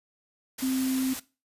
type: tone in noise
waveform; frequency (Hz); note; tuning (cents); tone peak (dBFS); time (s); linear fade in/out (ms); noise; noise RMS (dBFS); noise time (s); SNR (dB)
sine; 261.6; C4; 0; -24; 0.62-1.14; 10; white; -36; 0.58-1.2; +9
effects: noise-tail reverb RT60 0.3 s tail -19 dB re dry + resampled to 32000 Hz